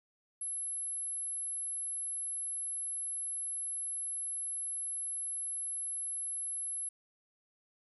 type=tone; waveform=sine; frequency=11030 Hz; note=F9; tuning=23 cents flat; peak=-35 dBFS; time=0.41-6.89 s; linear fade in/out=5 ms; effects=12-bit

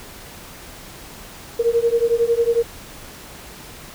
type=beating tone pair; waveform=sine; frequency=461.3 / 472.3 Hz; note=A#4 / A#4; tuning=-18 / +23 cents; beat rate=11 Hz; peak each=-18 dBFS; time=1.59-2.63 s; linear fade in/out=10 ms; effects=pink hiss -39 dBFS RMS until 3.94 s

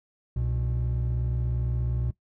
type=tone pair together; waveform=triangle; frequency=64.2 / 121.2 Hz; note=C2 / B2; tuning=-32 / -32 cents; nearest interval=major seventh; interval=1100 cents; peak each=-25 dBFS; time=0.36-2.11 s; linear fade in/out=5 ms; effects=noise-tail reverb RT60 0.1 s tail -18 dB re dry + tanh soft clip ceiling -17 dBFS

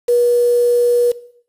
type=tone with quantisation; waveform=sine; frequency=482.4 Hz; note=B4; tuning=41 cents flat; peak=-10 dBFS; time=0.08-1.12 s; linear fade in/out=10 ms; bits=5; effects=noise-tail reverb RT60 0.6 s tail -18 dB re dry + resampled to 32000 Hz

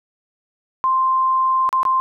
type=tone with dropouts; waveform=sine; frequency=1046.5 Hz; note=C6; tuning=in tune; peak=-14 dBFS; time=0.84-2 s; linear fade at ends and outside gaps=0 ms; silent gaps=1.691-1.728 / 1.831-1.852 s; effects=none

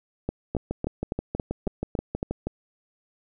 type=two click trains; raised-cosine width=2 ms; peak=-13 / -14 dBFS; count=8 / 13; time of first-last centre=0.29-2.229 / 0.55-2.47 s; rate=3.61 / 6.25 Hz; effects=none

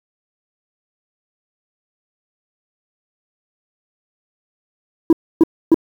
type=tone bursts; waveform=sine; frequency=326.3 Hz; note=E4; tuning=18 cents flat; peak=-3 dBFS; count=3; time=5.1-5.744 s; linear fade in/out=2 ms; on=28 ms; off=280 ms; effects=tanh soft clip ceiling -5 dBFS + 7-bit

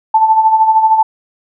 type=tone with tremolo; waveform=sine; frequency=880 Hz; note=A5; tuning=in tune; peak=-4 dBFS; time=0.14-1.03 s; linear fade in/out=5 ms; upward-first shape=sine; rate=13 Hz; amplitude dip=60%; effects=none

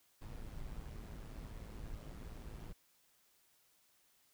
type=noise with amplitude modulation; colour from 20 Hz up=brown; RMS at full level=-45 dBFS; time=0.21-2.73 s; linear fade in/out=10 ms; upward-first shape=sine; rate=110 Hz; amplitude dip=55%; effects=white hiss -72 dBFS RMS until 4.33 s

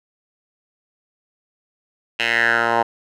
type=tone with band-pass filter sweep; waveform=10% pulse; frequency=116.54 Hz; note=A#2; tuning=in tune; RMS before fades=-18 dBFS; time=2.19-2.83 s; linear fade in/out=10 ms; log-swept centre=2600 to 930 Hz; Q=4.3; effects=none

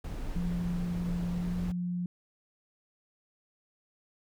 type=noise; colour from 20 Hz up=brown; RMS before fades=-37 dBFS; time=0.04-1.72 s; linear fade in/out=5 ms
type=tone with pitch glide; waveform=sine; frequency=174.61 to 177.15 Hz; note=F3 to F3; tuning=0 to +25 cents; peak=-30 dBFS; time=0.36-2.06 s; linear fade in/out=2 ms; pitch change=+25 cents; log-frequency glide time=1.31-1.56 s
effects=none

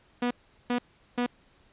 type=tone bursts; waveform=sawtooth; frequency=243.9 Hz; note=B3; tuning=21 cents flat; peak=-21 dBFS; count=3; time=0.22-1.264 s; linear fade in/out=5 ms; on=88 ms; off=390 ms; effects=pink hiss -62 dBFS RMS until 1.72 s + resampled to 8000 Hz

